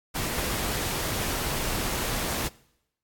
pink noise, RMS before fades -29 dBFS, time 0.14-2.49 s, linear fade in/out 20 ms, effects noise-tail reverb RT60 0.8 s tail -22 dB re dry + AAC 64 kbps

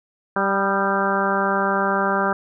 harmonic tone with a mistuned harmonic, 196 Hz, G3, in tune, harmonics 1 / 2 / 3 / 4 / 5 / 6 / 7 / 8, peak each -26 / -26 / -26 / -26 / -26 / -26 / -26 / -26 dBFS, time 0.36-2.33 s, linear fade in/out 2 ms, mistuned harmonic 6, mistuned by +43 cents, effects none

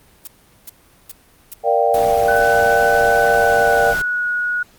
blue noise bursts, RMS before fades -31 dBFS, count 6, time 0.25-2.382 s, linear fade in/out 2 ms, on 22 ms, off 400 ms
sine chord, G minor seventh, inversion first, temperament equal, 466.2 / 587.3 / 698.5 / 784 Hz, Bb4 / D5 / F5 / G5, 0 / 0 / 0 / 0 cents, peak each -18 dBFS, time 1.63-3.95 s, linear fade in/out 50 ms
pink noise, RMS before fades -29 dBFS, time 1.94-4.02 s, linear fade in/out 5 ms
sine tone with pitch glide, 1500 to 1454.8 Hz, F#6 to F#6, +23 to -30 cents, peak -17 dBFS, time 2.28-4.63 s, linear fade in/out 5 ms, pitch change -53 cents, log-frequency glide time 3.38-4.27 s
effects pink hiss -51 dBFS RMS until 4.78 s + Opus 32 kbps

